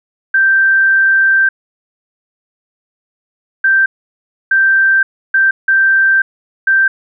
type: tone bursts at uneven times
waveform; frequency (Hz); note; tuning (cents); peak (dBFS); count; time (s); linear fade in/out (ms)
sine; 1567; G6; -1; -7; 6; 0.34-1.49 / 3.64-3.86 / 4.51-5.03 / 5.34-5.51 / 5.68-6.22 / 6.67-6.88; 5
effects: none